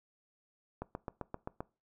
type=click train; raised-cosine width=1 ms; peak=-24 dBFS; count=7; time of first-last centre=0.82-1.605 s; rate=7.64 Hz; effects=noise-tail reverb RT60 0.3 s tail -21 dB re dry